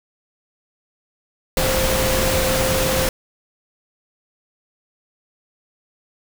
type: tone in noise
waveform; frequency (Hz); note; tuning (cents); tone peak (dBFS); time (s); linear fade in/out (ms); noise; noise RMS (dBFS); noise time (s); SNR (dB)
sine; 523.3; C5; 0; -21; 1.57-3.09; 2; pink; -20; 1.57-3.09; -4
effects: none